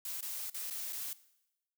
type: noise with dropouts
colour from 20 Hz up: blue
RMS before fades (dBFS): -40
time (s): 0.05-1.13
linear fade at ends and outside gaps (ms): 2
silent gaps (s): 0.208-0.226 / 0.499-0.544 / 0.701-0.707 / 0.925-0.93
effects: noise-tail reverb RT60 0.9 s tail -18 dB re dry